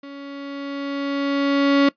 35% pulse tone with level ramp, 280 Hz, C#4, 18 cents sharp, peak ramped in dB -33 to -10 dBFS, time 0.03-1.89 s, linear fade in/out 5 ms, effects noise-tail reverb RT60 0.1 s tail -19 dB re dry + resampled to 11025 Hz

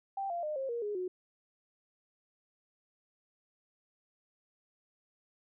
sine tone with pitch steps, 784 / 690.4 / 608 / 535.5 / 471.6 / 415.3 / 365.7 Hz, G5 / F5 / D#5 / C5 / A#4 / G#4 / F#4, 0 / -20 / -40 / +40 / +20 / 0 / -20 cents, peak -33 dBFS, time 0.17-1.08 s, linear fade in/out 5 ms, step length 130 ms, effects none

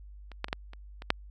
clicks, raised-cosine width 0.3 ms, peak -30 / -14 / -25 / -13 / -30 / -26 / -6 dBFS, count 7, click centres 0.317 / 0.444 / 0.484 / 0.529 / 0.734 / 1.021 / 1.104 s, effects added 50 Hz sine -45 dBFS peak until 1.3 s

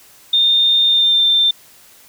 sine tone with pitch glide, 3632 to 3578 Hz, A#7 to A7, -46 to +28 cents, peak -10 dBFS, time 0.33-1.51 s, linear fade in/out 5 ms, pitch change -26 cents, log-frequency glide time 0.85-1.26 s, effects white hiss -46 dBFS RMS until 2.08 s

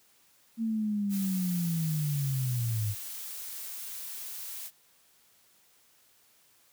sine linear sweep, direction down, 228.5 to 101.1 Hz, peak -27 dBFS, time 0.57-2.95 s, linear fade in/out 50 ms
blue noise, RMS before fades -40 dBFS, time 1.09-4.71 s, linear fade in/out 50 ms
effects white hiss -64 dBFS RMS until 6.72 s + high-pass 60 Hz 12 dB/octave

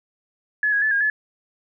sine tone with pitch steps, 1706 / 1655 / 1736 / 1626 / 1718 Hz, G#6 / G#6 / A6 / G#6 / A6, +46 / -6 / -24 / -37 / -42 cents, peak -17 dBFS, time 0.63-1.1 s, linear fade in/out 2 ms, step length 94 ms, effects none

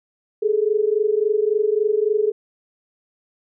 sine tone pair together, 413.2 / 436.8 Hz, G#4 / A4, -9 / -13 cents, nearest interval minor second, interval 96 cents, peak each -19 dBFS, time 0.42-2.32 s, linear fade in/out 10 ms, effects none

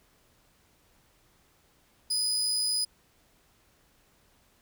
30% pulse tone, 4978 Hz, D#8, in tune, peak -23 dBFS, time 2.1-2.85 s, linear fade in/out 10 ms, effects pink hiss -65 dBFS RMS until 4.61 s

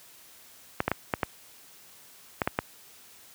clicks, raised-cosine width 0.5 ms, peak -9 dBFS, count 8, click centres 0.804 / 0.88 / 0.916 / 1.138 / 1.232 / 2.418 / 2.475 / 2.589 s, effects white hiss -53 dBFS RMS until 3.34 s + high-pass 60 Hz 12 dB/octave

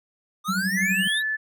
square exponential sweep, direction up, 1194 to 3951 Hz, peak -25 dBFS, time 0.44-1.23 s, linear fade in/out 50 ms
sine tone with tremolo, 190 Hz, F#3, 46 cents sharp, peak -21 dBFS, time 0.48-1.08 s, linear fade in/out 10 ms, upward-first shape triangle, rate 12 Hz, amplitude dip 95%
sine tone, 1740 Hz, A6, 20 cents flat, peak -23 dBFS, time 0.76-1.37 s, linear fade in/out 20 ms
effects none

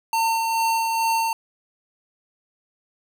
square tone with tremolo, 906 Hz, A#5, 50 cents flat, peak -19 dBFS, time 0.13-1.33 s, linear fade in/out 2 ms, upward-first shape sine, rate 2.3 Hz, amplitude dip 30%, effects none

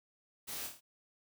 white noise with echo, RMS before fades -43 dBFS, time 0.47-0.68 s, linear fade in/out 20 ms, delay 26 ms, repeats 5, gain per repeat -4 dB, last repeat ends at 0.81 s, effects none

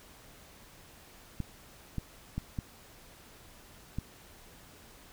clicks, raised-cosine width 5 ms, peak -21 dBFS, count 5, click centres 1.403 / 1.983 / 2.38 / 2.588 / 3.986 s, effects pink hiss -55 dBFS RMS until 5.12 s

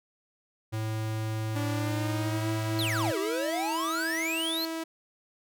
square tone, 109.7 Hz, A2, 5 cents flat, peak -30 dBFS, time 0.72-3.12 s, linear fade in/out 20 ms
sawtooth tone with pitch glide, 290 to 325.5 Hz, D4 to E4, -22 to -22 cents, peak -28 dBFS, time 1.55-4.84 s, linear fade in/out 10 ms, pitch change +200 cents, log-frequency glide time 1.68-2.5 s
square exponential two-way sweep, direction down then up, 4367 to 371.6 to 4367 Hz, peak -30 dBFS, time 2.79-4.65 s, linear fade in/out 0 ms, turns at 3.18 s
effects none

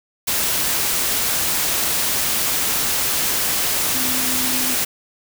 sine tone in noise, 254.9 Hz, C4, 45 cents flat, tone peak -28 dBFS, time 3.94-4.75 s, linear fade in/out 10 ms, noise white, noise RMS -20 dBFS, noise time 0.27-4.85 s, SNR -11 dB, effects none

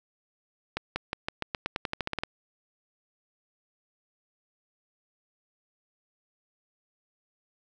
accelerating click train, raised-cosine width 0.3 ms, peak -13 dBFS, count 15, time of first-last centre 0.77-2.235 s, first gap 190 ms, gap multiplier 0.9, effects none

